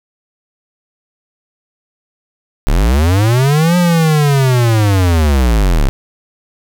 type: linear two-way sweep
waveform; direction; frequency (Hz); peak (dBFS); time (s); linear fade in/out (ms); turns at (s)
square; up then down; 31.13 to 179.2 to 31.13; -9; 2.67-5.89; 0; 3.77
effects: none

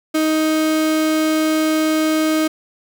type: tone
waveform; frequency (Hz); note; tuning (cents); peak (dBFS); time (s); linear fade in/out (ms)
35% pulse; 313.1; D#4; +11; -13; 0.14-2.48; 10
effects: none

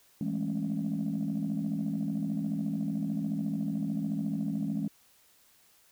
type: chord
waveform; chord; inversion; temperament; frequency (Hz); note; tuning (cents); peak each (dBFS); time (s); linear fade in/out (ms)
sine; A major seventh; second; just; 165 / 206.2 / 220 / 275; E3 / G#3 / A3 / C#4; +2 / -12 / 0 / -14; -34 / -32 / -35 / -34; 0.21-4.88; 2
effects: tanh soft clip ceiling -23 dBFS + white hiss -63 dBFS RMS until 5.91 s

